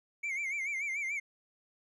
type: tone with vibrato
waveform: triangle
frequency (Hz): 2217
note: C#7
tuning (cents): 0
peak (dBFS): -31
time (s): 0.23-1.2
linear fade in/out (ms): 10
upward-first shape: sine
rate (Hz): 6.9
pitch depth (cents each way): 110
effects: resampled to 24000 Hz